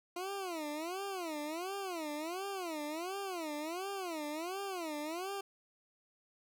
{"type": "tone with vibrato", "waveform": "20% pulse", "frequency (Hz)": 343, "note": "F4", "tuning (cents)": -31, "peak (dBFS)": -33, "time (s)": [0.16, 5.41], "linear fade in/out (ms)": 5, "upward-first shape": "sine", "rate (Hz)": 1.4, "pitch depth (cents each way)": 260, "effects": []}